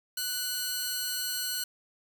10% pulse tone pair together, 1484 / 4197 Hz, F#6 / C8, +5 / +5 cents, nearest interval octave + tritone, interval 1800 cents, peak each -26 dBFS, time 0.17-1.64 s, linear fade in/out 5 ms, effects 8-bit

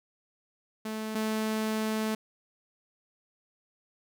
sawtooth tone pair in turn, 218 / 218 Hz, A3 / A3, -16 / -16 cents, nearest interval unison, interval 0 cents, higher neither, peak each -29 / -24 dBFS, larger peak second, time 0.85-1.15 / 1.15-2.15 s, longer second, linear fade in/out 5 ms, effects none

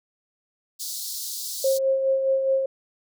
pink high-pass noise, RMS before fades -32 dBFS, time 0.79-1.79 s, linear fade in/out 20 ms, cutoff 4000 Hz, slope 48 dB/octave
sine tone with tremolo, 535 Hz, C5, 38 cents sharp, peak -17 dBFS, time 1.64-2.66 s, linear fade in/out 5 ms, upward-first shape sine, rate 4.8 Hz, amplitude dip 45%
effects none

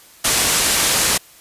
white low-pass noise, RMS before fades -17 dBFS, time 0.24-1.18 s, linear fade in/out 10 ms, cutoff 11000 Hz, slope 24 dB/octave, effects white hiss -46 dBFS RMS until 1.4 s + resampled to 32000 Hz

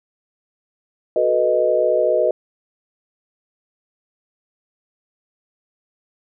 sine chord, B dominant seventh, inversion second, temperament equal, 370 / 440 / 493.9 / 622.3 Hz, F#4 / A4 / B4 / D#5, 0 / 0 / 0 / 0 cents, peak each -23 / -23 / -19 / -17 dBFS, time 1.16-2.31 s, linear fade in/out 2 ms, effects none

